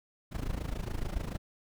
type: noise with amplitude modulation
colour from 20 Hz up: brown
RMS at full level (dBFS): -31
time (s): 0.31-1.38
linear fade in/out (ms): 20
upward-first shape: sine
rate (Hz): 27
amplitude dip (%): 85
effects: none